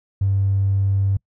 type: tone with tanh clipping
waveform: triangle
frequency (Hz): 98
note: G2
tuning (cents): 0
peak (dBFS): -15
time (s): 0.21-1.17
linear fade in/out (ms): 5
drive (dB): 1
effects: noise-tail reverb RT60 0.1 s tail -26 dB re dry

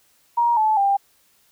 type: tone with pitch steps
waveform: sine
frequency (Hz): 945 / 866.6 / 794.6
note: A#5 / A5 / G5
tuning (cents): +23 / -27 / +23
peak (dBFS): -15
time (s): 0.37-0.97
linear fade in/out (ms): 10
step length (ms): 200
effects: white hiss -60 dBFS RMS until 1.51 s

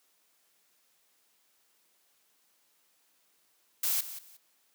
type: noise with echo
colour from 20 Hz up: blue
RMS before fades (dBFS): -29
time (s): 3.83-4.01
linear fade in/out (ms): 5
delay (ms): 180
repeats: 2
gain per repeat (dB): -13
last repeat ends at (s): 4.37
effects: white hiss -70 dBFS RMS until 4.74 s + high-pass 200 Hz 12 dB/octave

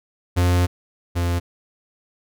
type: tone pair in turn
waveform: 45% pulse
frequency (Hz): 88.7 / 86.77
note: F2 / F2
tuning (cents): +27 / -11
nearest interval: unison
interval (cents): 38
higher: first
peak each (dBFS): -15 / -19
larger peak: first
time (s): 0.36-0.67 / 1.15-1.4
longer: first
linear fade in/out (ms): 20
effects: none

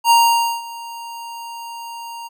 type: tone with ADSR envelope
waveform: square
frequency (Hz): 932.3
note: A#5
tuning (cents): 0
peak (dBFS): -9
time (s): 0.04-2.29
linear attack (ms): 65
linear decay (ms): 510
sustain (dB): -21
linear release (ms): 26
effects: none

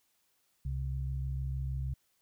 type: tone pair together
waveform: sine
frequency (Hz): 66.3 / 132.74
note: C2 / C3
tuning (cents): +23 / +25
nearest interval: octave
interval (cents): 1202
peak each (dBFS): -34 / -36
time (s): 0.65-1.94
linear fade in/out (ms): 5
effects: white hiss -74 dBFS RMS until 2.21 s

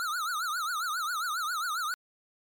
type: tone with vibrato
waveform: square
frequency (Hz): 1335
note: E6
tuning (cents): +22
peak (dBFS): -30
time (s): 0-1.94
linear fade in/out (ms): 0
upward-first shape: triangle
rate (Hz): 7.4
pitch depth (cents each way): 210
effects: MP3 96 kbps

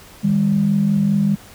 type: tone pair together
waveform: sine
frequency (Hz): 156.6 / 201.6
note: D#3 / G3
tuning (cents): +11 / +49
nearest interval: major third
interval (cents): 438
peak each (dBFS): -19 / -14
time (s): 0.23-1.36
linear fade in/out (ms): 20
effects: tanh soft clip ceiling -6 dBFS + pink hiss -43 dBFS RMS until 1.54 s

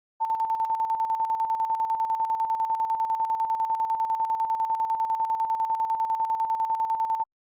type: tone with tremolo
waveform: sine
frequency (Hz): 894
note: A5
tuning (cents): +27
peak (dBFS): -21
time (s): 0.2-7.24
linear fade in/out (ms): 20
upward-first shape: square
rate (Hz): 10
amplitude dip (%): 55
effects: Opus 24 kbps

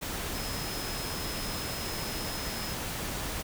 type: tone in noise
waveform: sine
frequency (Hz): 5130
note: E8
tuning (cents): -48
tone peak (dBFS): -41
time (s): 0.34-2.75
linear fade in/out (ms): 20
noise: pink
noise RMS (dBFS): -35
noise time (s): 0.01-3.43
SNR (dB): -9
effects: none

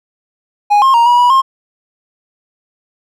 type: tone with pitch steps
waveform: triangle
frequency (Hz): 826 / 1067 / 936 / 966 / 975 / 1066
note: G#5 / C6 / A#5 / B5 / B5 / C6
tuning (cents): -10 / +34 / +7 / -39 / -23 / +32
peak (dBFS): -4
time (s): 0.7-1.42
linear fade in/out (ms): 20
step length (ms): 120
effects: none

